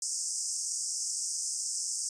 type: band-pass noise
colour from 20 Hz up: white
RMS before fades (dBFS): -34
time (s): 0.02-2.09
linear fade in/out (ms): 2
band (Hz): 5100 to 9100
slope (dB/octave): 96
effects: resampled to 22050 Hz